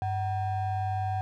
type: ring-modulated tone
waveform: triangle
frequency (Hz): 426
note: G#4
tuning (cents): +44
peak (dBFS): -22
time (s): 0.02-1.21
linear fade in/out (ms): 0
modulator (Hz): 327
effects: none